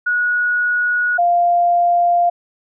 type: tone pair in turn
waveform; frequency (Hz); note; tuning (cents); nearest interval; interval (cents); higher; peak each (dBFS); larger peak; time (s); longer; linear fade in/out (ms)
sine; 1458 / 697.3; F#6 / F5; -26 / -3; octave + minor second; 1277; first; -14 / -11; second; 0.06-1.18 / 1.18-2.3; neither; 10
effects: none